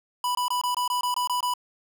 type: tone bursts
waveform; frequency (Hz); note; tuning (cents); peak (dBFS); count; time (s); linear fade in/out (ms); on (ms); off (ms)
square; 987.8; B5; 0; -24; 10; 0.24-1.538; 2; 110; 22
effects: none